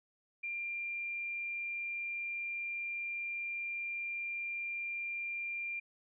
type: tone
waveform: sine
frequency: 2385 Hz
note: D7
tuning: 26 cents sharp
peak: -36 dBFS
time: 0.43-5.8 s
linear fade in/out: 10 ms
effects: none